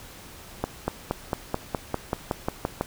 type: accelerating click train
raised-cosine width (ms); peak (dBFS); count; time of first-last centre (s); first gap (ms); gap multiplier
1; -10; 12; 0.64-2.811; 240; 0.96
effects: pink hiss -45 dBFS RMS until 2.86 s